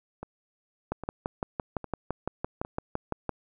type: two click trains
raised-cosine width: 1 ms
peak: -15 / -23 dBFS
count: 15 / 4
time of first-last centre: 0.92-3.293 / 0.23-2.649 s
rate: 5.9 / 1.24 Hz
effects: none